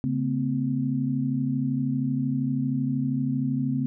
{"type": "tone cluster", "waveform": "sine", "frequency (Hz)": [139.1, 223.5, 256.3], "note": ["C#3", "A3", "C4"], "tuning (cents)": [6, 27, -36], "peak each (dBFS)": [-27, -30, -26], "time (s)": [0.04, 3.86], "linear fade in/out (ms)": 0, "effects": []}